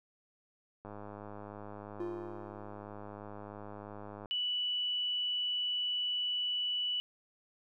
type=click train; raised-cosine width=1 ms; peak=-32 dBFS; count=352; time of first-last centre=0.85-4.258 s; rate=103 Hz
type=tone with exponential decay; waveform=triangle; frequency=349.2 Hz; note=F4; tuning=in tune; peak=-32 dBFS; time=2-3.2 s; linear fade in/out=2 ms; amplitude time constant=260 ms
type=tone; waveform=sine; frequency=2960 Hz; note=F#7; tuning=in tune; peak=-31 dBFS; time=4.31-7 s; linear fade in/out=0 ms
effects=none